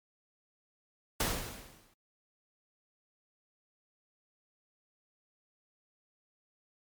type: noise with exponential decay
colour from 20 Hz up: pink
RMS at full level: -28 dBFS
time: 1.2-1.94 s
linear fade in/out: 5 ms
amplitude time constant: 160 ms
effects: MP3 96 kbps